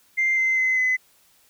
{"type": "tone with pitch steps", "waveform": "sine", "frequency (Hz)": [2093, 2070, 2048, 2025], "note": ["C7", "C7", "C7", "B6"], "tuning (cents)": [0, -19, -38, 43], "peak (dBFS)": -17, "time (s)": [0.17, 0.97], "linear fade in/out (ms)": 20, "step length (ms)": 200, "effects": ["tanh soft clip ceiling -14 dBFS", "white hiss -59 dBFS RMS until 1.49 s"]}